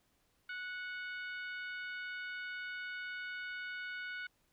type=harmonic tone with a mistuned harmonic; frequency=737 Hz; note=F#5; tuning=7 cents flat; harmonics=2 / 3 / 4 / 5 / 6; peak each=-41 / -48 / -53 / -57 / -60 dBFS; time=0.49-4.27 s; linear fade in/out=5 ms; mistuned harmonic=5; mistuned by=-19 cents; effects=pink hiss -75 dBFS RMS until 4.52 s